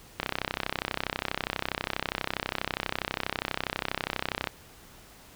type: click train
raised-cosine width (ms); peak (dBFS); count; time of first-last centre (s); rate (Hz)
0.3; -11; 139; 0.2-4.472; 32.3
effects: pink hiss -52 dBFS RMS until 5.35 s